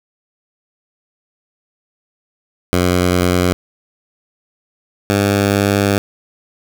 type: tone pair in turn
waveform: 10% pulse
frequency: 89.8 / 100.26 Hz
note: F2 / G2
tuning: +49 / +39 cents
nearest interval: major second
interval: 190 cents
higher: second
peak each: -4 dBFS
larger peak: neither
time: 2.73-3.53 / 5.1-5.98 s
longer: second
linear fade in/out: 0 ms
effects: none